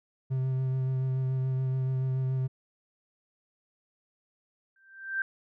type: tone with vibrato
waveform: triangle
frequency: 130.81 Hz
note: C3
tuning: in tune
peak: -24 dBFS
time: 0.3-2.48 s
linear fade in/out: 20 ms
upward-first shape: sine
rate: 7 Hz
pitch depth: 15 cents each way
type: tone with exponential growth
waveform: sine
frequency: 1568 Hz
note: G6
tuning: in tune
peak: -24 dBFS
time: 4.76-5.22 s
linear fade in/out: 2 ms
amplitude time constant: 99 ms
effects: none